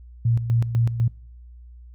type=tone with tremolo; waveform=sine; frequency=116.54 Hz; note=A#2; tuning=in tune; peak=-16 dBFS; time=0.25-1.08 s; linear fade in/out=5 ms; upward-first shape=square; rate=4 Hz; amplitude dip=65%; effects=noise-tail reverb RT60 0.6 s tail -24 dB re dry + added 60 Hz sine -41 dBFS peak until 1.94 s